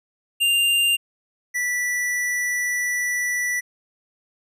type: tone pair in turn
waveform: square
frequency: 2794 / 1964.3 Hz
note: F7 / B6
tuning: 0 / -10 cents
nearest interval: tritone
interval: 610 cents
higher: first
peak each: -17 / -22 dBFS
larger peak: first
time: 0.4-0.97 / 1.54-3.61 s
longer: second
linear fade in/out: 20 ms
effects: resampled to 32000 Hz

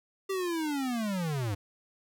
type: linear sweep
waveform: square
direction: down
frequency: 393.3 to 94.9 Hz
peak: -30 dBFS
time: 0.29-1.55 s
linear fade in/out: 10 ms
effects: none

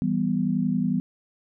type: chord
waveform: sine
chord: E minor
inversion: none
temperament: equal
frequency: 164.81 / 196 / 246.9 Hz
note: E3 / G3 / B3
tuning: 0 / 0 / 0 cents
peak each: -27 / -25 / -25 dBFS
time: 0.02-1 s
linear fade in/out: 0 ms
effects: none

